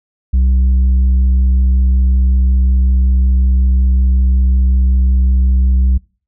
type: tone with tanh clipping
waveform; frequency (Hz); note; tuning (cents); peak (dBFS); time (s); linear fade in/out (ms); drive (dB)
sine; 63.9; C2; -40; -9; 0.33-5.98; 10; 4
effects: noise-tail reverb RT60 0.4 s tail -25 dB re dry

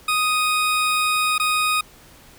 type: tone with dropouts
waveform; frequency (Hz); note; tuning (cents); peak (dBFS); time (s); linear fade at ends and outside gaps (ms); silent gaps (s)
20% pulse; 1246; D#6; +2; -13; 0.08-1.81; 5; 1.381-1.397
effects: pink hiss -48 dBFS RMS until 2.38 s

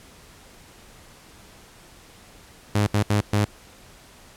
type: tone bursts at uneven times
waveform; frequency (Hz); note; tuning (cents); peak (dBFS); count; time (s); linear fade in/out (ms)
sawtooth; 103.83; G#2; 0; -14; 4; 2.75-2.87 / 2.94-3.03 / 3.1-3.21 / 3.33-3.45; 5
effects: pink hiss -49 dBFS RMS until 4.36 s + low-pass 12000 Hz 12 dB/octave

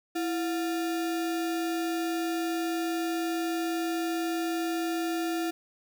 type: tone with sample-and-hold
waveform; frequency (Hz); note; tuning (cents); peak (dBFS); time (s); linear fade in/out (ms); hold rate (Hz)
sine; 331.9; E4; +12; -27; 0.15-5.51; 10; 1050
effects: none

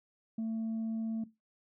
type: tone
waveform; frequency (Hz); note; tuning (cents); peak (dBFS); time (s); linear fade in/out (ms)
sine; 223.7; A3; +29; -30; 0.38-1.24; 5
effects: noise-tail reverb RT60 0.2 s tail -17 dB re dry + tanh soft clip ceiling -31 dBFS

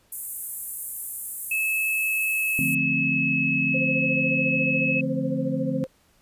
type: high-pass noise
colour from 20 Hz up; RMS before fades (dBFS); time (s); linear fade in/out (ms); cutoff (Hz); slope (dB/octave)
white; -31; 0.12-2.75; 5; 8300; 48
type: tone with pitch glide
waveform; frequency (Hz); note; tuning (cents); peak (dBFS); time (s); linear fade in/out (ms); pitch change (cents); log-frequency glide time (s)
sine; 2600 to 2582; E7 to E7; -24 to -37; -22; 1.51-5.01; 5; -13; 1.88-3.39
type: chord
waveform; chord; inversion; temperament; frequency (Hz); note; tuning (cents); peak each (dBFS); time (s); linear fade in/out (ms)
sine; D minor seventh; none; equal; 146.83 / 174.61 / 220 / 261.6; D3 / F3 / A3 / C4; 0 / 0 / 0 / 0; -30 / -31 / -31 / -27; 2.59-5.84; 0
type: tone with tremolo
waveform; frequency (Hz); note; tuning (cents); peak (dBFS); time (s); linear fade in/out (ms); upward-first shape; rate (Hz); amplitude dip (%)
sine; 523.3; C5; 0; -26; 3.74-5.87; 5; sine; 14; 75
effects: pink hiss -62 dBFS RMS until 6.21 s + resampled to 32000 Hz

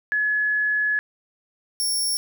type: tone pair in turn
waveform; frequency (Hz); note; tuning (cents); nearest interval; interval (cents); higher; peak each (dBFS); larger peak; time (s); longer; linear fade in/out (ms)
sine / 20% pulse; 1700 / 5482; G#6 / F8; +40 / -33; octave + minor sixth; 2027; second; -19 / -16; second; 0.12-0.99 / 1.8-2.17; first; 0
effects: none

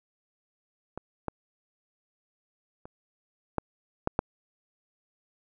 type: clicks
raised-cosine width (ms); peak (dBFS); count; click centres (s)
1; -22 / -16 / -29 / -12 / -11 / -9; 6; 0.976 / 1.283 / 2.855 / 3.583 / 4.074 / 4.191
effects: none

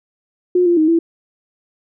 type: tone with pitch steps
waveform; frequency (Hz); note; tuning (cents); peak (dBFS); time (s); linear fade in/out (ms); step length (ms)
sine; 359.4 / 346.3 / 313.1 / 332.9; F4 / F4 / D#4 / E4; +50 / -15 / +11 / +17; -10; 0.55-0.99; 5; 110
effects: none

